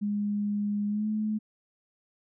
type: tone with pitch glide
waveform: sine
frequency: 205.9 to 214.5 Hz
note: G#3 to A3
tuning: -15 to -44 cents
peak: -26 dBFS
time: 0.01-1.39 s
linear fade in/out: 20 ms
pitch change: +71 cents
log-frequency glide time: 0.88-1.07 s
effects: none